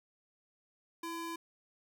square ring-modulated tone, 673 Hz, E5, 36 cents sharp, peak -36 dBFS, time 1.03-1.36 s, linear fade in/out 5 ms, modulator 342 Hz, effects none

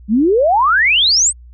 sine exponential sweep, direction up, 196 to 8730 Hz, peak -9 dBFS, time 0.08-1.33 s, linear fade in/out 50 ms, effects added 60 Hz sine -36 dBFS peak until 1.53 s

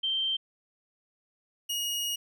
sine / sawtooth tone pair in turn, 3136 / 2878 Hz, G7 / F#7, 0 / -49 cents, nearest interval minor second, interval 149 cents, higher first, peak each -26 dBFS, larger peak neither, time 0.03-0.37 / 1.69-2.16 s, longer second, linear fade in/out 10 ms, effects none

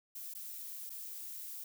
violet noise with dropouts, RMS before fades -45 dBFS, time 0.15-1.64 s, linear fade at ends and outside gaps 5 ms, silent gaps 0.339-0.349 / 0.896-0.902 s, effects none

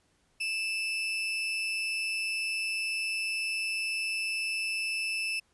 35% pulse tone with amplitude modulation, 2638 Hz, E7, 1 cent sharp, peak -26 dBFS, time 0.4-5.4 s, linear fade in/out 10 ms, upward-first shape sine, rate 198 Hz, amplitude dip 45%, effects pink hiss -70 dBFS RMS until 5.53 s + resampled to 24000 Hz

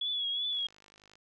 sine tone with vibrato, 3376 Hz, G#7, 28 cents sharp, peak -30 dBFS, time 0.01-0.67 s, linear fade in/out 5 ms, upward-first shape triangle, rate 2.7 Hz, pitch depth 60 cents each way
click train, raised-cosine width 0.2 ms, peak -40 dBFS, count 33, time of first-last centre 0.53-1.155 s, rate 51.2 Hz
effects none

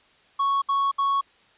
triangle tone bursts, 1108.7 Hz, C#6, in tune, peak -18 dBFS, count 3, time 0.39-1.212 s, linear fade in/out 10 ms, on 230 ms, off 66 ms, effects white hiss -58 dBFS RMS until 1.57 s + resampled to 8000 Hz

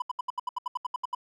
triangle tone bursts, 994 Hz, B5, 11 cents sharp, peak -25 dBFS, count 13, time 0-1.149 s, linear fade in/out 5 ms, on 21 ms, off 73 ms, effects none

